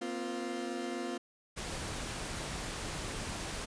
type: chord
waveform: 30% pulse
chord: Bb suspended second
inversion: none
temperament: equal with one note detuned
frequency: 237.6 / 261.6 / 349.2 Hz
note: Bb3 / C4 / F4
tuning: +33 / 0 / 0 cents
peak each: -39 / -38 / -36 dBFS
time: 0.01-1.18 s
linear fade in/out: 10 ms
type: noise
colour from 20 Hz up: pink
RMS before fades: -39 dBFS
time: 1.56-3.66 s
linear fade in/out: 20 ms
effects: resampled to 22050 Hz